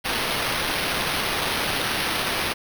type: noise with sample-and-hold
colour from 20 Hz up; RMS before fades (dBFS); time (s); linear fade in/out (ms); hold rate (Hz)
blue; -25; 0.04-2.54; 20; 7350
effects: none